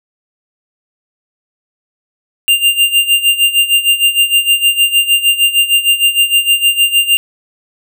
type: tone with tremolo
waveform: square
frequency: 2794 Hz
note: F7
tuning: in tune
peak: -6 dBFS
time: 2.48-7.17 s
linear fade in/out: 0 ms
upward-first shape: sine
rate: 6.5 Hz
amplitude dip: 80%
effects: none